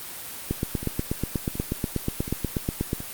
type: two click trains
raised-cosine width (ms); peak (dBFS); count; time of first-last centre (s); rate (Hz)
3; -11 / -20; 21 / 4; 0.51-2.931 / 0.83-3.004; 8.26 / 1.38
effects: white hiss -37 dBFS RMS until 3.13 s + Opus 32 kbps